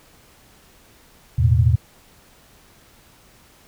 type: chord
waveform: sine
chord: E suspended fourth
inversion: none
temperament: equal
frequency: 82.41 / 110 / 123.47 Hz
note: E2 / A2 / B2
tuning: 0 / 0 / 0 cents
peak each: -17 dBFS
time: 1.38-1.76 s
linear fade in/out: 10 ms
effects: pink hiss -52 dBFS RMS until 3.67 s